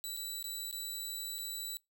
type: tone with dropouts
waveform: 15% pulse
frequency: 3951 Hz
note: B7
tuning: in tune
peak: -31 dBFS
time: 0.04-1.77 s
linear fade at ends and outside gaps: 0 ms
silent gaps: 0.166-0.172 / 0.427-0.442 / 0.712-0.727 / 1.382-1.387 s
effects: noise-tail reverb RT60 0.2 s tail -24 dB re dry